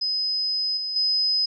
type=tone with level steps; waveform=sine; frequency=5040 Hz; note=D#8; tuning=21 cents sharp; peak=-22 / -26 / -19 dBFS; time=0.01-1.46 s; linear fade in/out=10 ms; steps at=0.77 / 0.96 s; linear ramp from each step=2 ms; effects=none

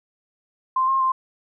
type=tone with pitch steps; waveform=sine; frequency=1044 / 1068 / 1048 Hz; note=C6 / C6 / C6; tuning=-4 / +35 / +2 cents; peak=-17 dBFS; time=0.76-1.12 s; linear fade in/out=5 ms; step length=120 ms; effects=none

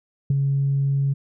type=tone with ADSR envelope; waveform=sine; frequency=138.59 Hz; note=C#3; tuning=in tune; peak=-12 dBFS; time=0.3-1.14 s; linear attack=5 ms; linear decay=18 ms; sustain=-5 dB; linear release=16 ms; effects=tanh soft clip ceiling -13 dBFS

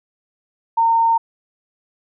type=tone; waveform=sine; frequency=915 Hz; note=A#5; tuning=32 cents flat; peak=-12 dBFS; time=0.77-1.18 s; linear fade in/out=10 ms; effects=none

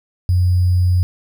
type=tone with sample-and-hold; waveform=sine; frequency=90 Hz; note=F#2; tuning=47 cents flat; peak=-11 dBFS; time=0.29-1.03 s; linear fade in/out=0 ms; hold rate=4900 Hz; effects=none

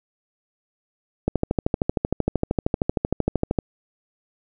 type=click train; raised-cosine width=2 ms; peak=-6 dBFS; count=31; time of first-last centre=1.28-3.588 s; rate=13 Hz; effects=none

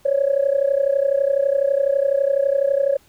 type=tone with amplitude modulation; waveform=sine; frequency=554.4 Hz; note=C#5; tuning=in tune; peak=-11 dBFS; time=0.05-2.97 s; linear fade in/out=10 ms; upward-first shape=sine; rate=32 Hz; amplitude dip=85%; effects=tanh soft clip ceiling -8 dBFS + pink hiss -55 dBFS RMS until 3.08 s

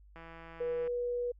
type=click train; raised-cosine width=0.5 ms; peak=-35 dBFS; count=119; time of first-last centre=0.16-0.875 s; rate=165 Hz
type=tone; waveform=sine; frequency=485.8 Hz; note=B4; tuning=29 cents flat; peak=-31 dBFS; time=0.6-1.32 s; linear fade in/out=10 ms
effects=added 50 Hz sine -55 dBFS peak until 1.39 s

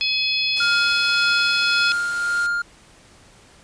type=harmonic tone; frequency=848 Hz; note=G#5; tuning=36 cents sharp; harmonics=3 / 4 / 5 / 6; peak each=-23 / -24 / -25 / -26 dBFS; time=0.01-1.92 s; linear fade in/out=0 ms
type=noise; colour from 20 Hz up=white; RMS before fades=-35 dBFS; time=0.56-2.47 s; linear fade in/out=10 ms
type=tone with tremolo; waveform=triangle; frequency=1406 Hz; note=F6; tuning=11 cents sharp; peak=-16 dBFS; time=0.6-2.62 s; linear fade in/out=5 ms; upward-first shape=triangle; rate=1.8 Hz; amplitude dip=40%
effects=pink hiss -50 dBFS RMS until 3.63 s + resampled to 22050 Hz

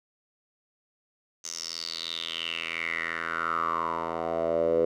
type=tone with band-pass filter sweep; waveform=10% pulse; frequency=82.9 Hz; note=E2; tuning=10 cents sharp; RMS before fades=-30 dBFS; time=1.44-4.85 s; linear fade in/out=5 ms; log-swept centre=6300 to 480 Hz; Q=6.5; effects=none

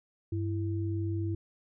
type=tone pair together; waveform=sine; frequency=98.7 / 332 Hz; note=G2 / E4; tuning=+12 / +12 cents; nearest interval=octave + major sixth; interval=2100 cents; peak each=-30 / -35 dBFS; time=0.32-1.35 s; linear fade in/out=5 ms; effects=none

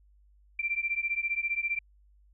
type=beating tone pair; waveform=sine; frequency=2349 / 2364 Hz; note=D7 / D7; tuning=0 / +11 cents; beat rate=15 Hz; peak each=-31 dBFS; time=0.59-1.79 s; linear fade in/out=5 ms; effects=added 50 Hz sine -58 dBFS peak until 2.33 s

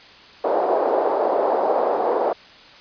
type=band-pass noise; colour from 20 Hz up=white; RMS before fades=-20 dBFS; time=0.44-2.33 s; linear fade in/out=5 ms; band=410 to 750 Hz; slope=24 dB/octave; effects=white hiss -45 dBFS RMS until 2.8 s + resampled to 11025 Hz

